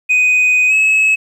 sine tone with pitch glide, 2497 to 2578 Hz, D#7 to E7, +6 to -39 cents, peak -6 dBFS, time 0.09-1.16 s, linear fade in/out 20 ms, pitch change +55 cents, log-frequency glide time 0.68-0.73 s, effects tanh soft clip ceiling -8 dBFS + 8-bit

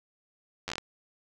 slowing click train, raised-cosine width 0.2 ms, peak -16 dBFS, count 7, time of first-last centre 0.68-0.782 s, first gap 10 ms, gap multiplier 1.21, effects none

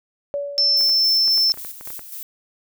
sine tone with exponential decay, 570 Hz, C#5, 48 cents sharp, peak -20 dBFS, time 0.34-1.22 s, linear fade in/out 0 ms, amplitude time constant 190 ms
sine tone, 5320 Hz, E8, 15 cents sharp, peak -14 dBFS, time 0.58-1.52 s, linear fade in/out 0 ms
violet noise with tremolo, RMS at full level -33 dBFS, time 0.77-2.23 s, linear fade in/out 0 ms, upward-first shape square, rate 3.7 Hz, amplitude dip 50%
clicks, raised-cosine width 0.5 ms, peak -24 dBFS, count 12, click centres 0.81 / 0.894 / 1.279 / 1.377 / 1.499 / 1.541 / 1.574 / 1.649 / 1.81 / 1.874 / 1.904 / 1.993 s
effects none

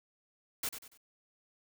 white noise with echo, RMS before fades -35 dBFS, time 0.63-0.69 s, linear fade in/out 5 ms, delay 95 ms, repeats 3, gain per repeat -9 dB, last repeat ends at 0.975 s, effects none

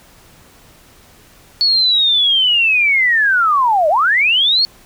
sine linear two-way sweep, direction down then up, 4437 to 582 to 4437 Hz, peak -10 dBFS, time 1.61-4.65 s, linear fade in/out 0 ms, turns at 3.89 s, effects pink hiss -46 dBFS RMS until 4.85 s

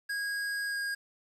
square tone with pitch glide, 1641 to 1628.7 Hz, G#6 to G#6, -21 to -34 cents, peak -32 dBFS, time 0.09-0.95 s, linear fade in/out 10 ms, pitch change -13 cents, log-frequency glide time 0.66-0.78 s, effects low-pass 11000 Hz 12 dB/octave + 10-bit

